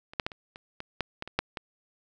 clicks, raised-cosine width 0.3 ms, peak -28 / -10 / -13 / -27 / -27 / -21 / -12 / -18 / -24 / -8 / -18 dBFS, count 11, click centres 0.135 / 0.198 / 0.265 / 0.318 / 0.559 / 0.804 / 1.007 / 1.224 / 1.276 / 1.39 / 1.572 s, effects none

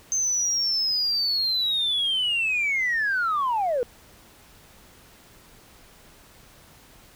sine linear sweep, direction down, 6300 to 461.7 Hz, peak -20 dBFS, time 0.12-3.83 s, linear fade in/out 0 ms, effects tanh soft clip ceiling -18 dBFS + pink hiss -52 dBFS RMS until 7.15 s

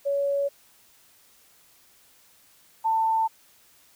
sine tone pair in turn, 562 / 892.1 Hz, C#5 / A5, +24 / +24 cents, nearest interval minor sixth, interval 800 cents, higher second, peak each -22 / -20 dBFS, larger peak second, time 0.05-0.49 / 2.84-3.28 s, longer neither, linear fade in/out 20 ms, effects white hiss -58 dBFS RMS until 3.95 s

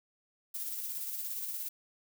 violet noise with tremolo, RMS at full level -37 dBFS, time 0.54-1.69 s, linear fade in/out 10 ms, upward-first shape square, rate 17 Hz, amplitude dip 30%, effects none

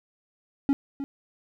triangle tone with echo, 277.2 Hz, C#4, in tune, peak -16 dBFS, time 0.69-0.73 s, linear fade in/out 0 ms, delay 310 ms, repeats 1, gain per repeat -11 dB, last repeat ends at 1.04 s, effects none

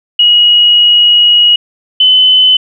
sine tone pair in turn, 2900 / 3028 Hz, F#7 / F#7, -35 / +39 cents, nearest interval minor second, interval 74 cents, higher second, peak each -3 dBFS, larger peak neither, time 0.19-1.56 / 2-2.57 s, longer first, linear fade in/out 5 ms, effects none

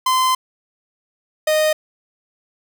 45% pulse tone pair in turn, 1032 / 618.4 Hz, C6 / D#5, -24 / -11 cents, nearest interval major sixth, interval 887 cents, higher first, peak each -14 dBFS, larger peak neither, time 0.06-0.35 / 1.47-1.73 s, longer first, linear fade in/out 5 ms, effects none

